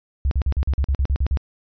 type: tone bursts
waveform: sine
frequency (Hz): 67.9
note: C#2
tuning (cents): -35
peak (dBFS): -16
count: 11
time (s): 0.25-1.372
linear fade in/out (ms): 0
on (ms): 62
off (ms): 44
effects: resampled to 11025 Hz